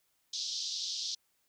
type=band-pass noise; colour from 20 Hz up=white; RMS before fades=-37 dBFS; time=0.33-1.15 s; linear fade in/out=5 ms; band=3500 to 5800 Hz; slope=48 dB/octave; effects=white hiss -75 dBFS RMS until 1.48 s